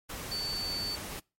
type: tone in noise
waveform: sine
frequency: 4500 Hz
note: C#8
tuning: 25 cents sharp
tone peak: -32 dBFS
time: 0.31-0.96 s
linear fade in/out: 10 ms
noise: pink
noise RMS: -40 dBFS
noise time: 0.09-1.2 s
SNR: +5 dB
effects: noise-tail reverb RT60 0.3 s tail -26 dB re dry + MP3 64 kbps